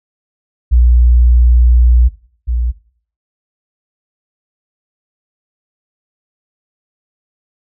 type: tone pair in turn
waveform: sine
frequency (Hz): 60.2 / 59.68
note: B1 / A#1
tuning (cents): -44 / +41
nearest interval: unison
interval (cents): 15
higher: first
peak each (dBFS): -5 / -12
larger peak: first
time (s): 0.71-2.09 / 2.47-2.72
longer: first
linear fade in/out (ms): 20
effects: noise-tail reverb RT60 0.5 s tail -17 dB re dry